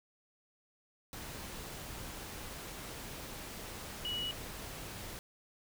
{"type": "tone in noise", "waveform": "sine", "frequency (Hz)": 2928, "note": "F#7", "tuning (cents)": -19, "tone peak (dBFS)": -35, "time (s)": [4.05, 4.31], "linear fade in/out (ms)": 0, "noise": "pink", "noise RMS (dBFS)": -45, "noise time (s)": [1.13, 5.19], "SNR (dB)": 7, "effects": []}